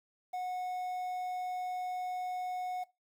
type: tone with quantisation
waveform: triangle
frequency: 731 Hz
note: F#5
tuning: 21 cents flat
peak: -32 dBFS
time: 0.33-2.84 s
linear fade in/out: 10 ms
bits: 10
effects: noise-tail reverb RT60 0.2 s tail -18 dB re dry

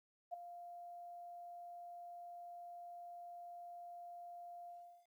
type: tone with ADSR envelope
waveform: sine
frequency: 698.5 Hz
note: F5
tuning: in tune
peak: -38 dBFS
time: 0.31-5.07 s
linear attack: 27 ms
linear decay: 7 ms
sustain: -11 dB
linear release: 380 ms
effects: 13-bit

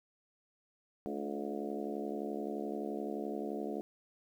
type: harmonic tone with a mistuned harmonic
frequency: 71.6 Hz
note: D2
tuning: 43 cents flat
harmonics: 3 / 4 / 5 / 6 / 7 / 8 / 9 / 10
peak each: -42 / -42 / -43 / -42 / -48 / -48 / -48 / -47 dBFS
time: 1.06-3.81 s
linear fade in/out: 0 ms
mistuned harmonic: 5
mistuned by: -38 cents
effects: 11-bit

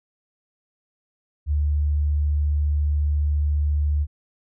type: tone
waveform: sine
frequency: 73.8 Hz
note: D2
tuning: 9 cents sharp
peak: -18 dBFS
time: 1.46-4.07 s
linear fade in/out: 50 ms
effects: none

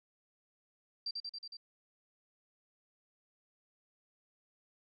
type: tone with echo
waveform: sine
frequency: 4705 Hz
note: D8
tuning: 2 cents sharp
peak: -35 dBFS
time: 1.06-1.11 s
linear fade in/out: 5 ms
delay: 92 ms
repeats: 5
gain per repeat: -2 dB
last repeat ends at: 1.57 s
effects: none

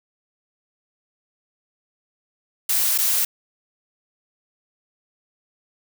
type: noise with dropouts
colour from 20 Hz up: blue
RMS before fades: -20 dBFS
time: 2.69-3.25 s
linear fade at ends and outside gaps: 5 ms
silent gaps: 2.979-2.984 s
effects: none

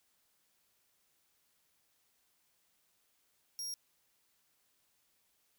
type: tone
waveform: sawtooth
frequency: 5600 Hz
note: F8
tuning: 4 cents sharp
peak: -36 dBFS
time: 3.59-3.74 s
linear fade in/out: 0 ms
effects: white hiss -75 dBFS RMS until 5.58 s

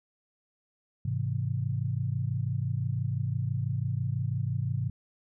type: chord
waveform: sine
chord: Ab augmented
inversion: none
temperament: just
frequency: 103.83 / 129.78 / 162.23 Hz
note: Ab2 / C3 / E3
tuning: 0 / -14 / -27 cents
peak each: -31 / -30 / -36 dBFS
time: 1.05-4.9 s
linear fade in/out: 5 ms
effects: none

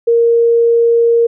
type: tone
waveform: sine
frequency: 466.2 Hz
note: A#4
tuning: in tune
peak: -7 dBFS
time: 0.07-1.27 s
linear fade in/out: 10 ms
effects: none

